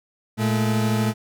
40% pulse tone pair together, 114 / 215.2 Hz, A#2 / A3, -38 / -38 cents, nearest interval major seventh, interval 1100 cents, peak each -21 dBFS, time 0.37-1.14 s, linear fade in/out 50 ms, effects none

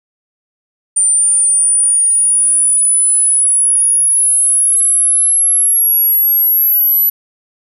sine linear sweep, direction up, 9070 to 11850 Hz, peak -8 dBFS, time 0.96-7.1 s, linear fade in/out 10 ms, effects none

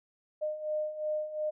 sine beating tone pair, 609 / 611.8 Hz, D#5 / D#5, -37 / -29 cents, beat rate 2.8 Hz, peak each -37 / -32 dBFS, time 0.41-1.51 s, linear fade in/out 20 ms, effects none

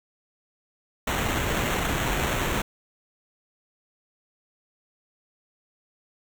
pink noise with sample-and-hold, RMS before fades -26 dBFS, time 1.07-2.62 s, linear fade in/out 5 ms, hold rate 4900 Hz, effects none

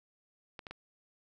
clicks, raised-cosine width 0.3 ms, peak -27 dBFS, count 3, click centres 0.592 / 0.668 / 0.71 s, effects none

